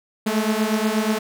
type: beating tone pair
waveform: sawtooth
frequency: 212.6 / 220.9 Hz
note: G#3 / A3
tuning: +41 / +7 cents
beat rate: 8.3 Hz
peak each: -18 dBFS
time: 0.26-1.19 s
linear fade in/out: 10 ms
effects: none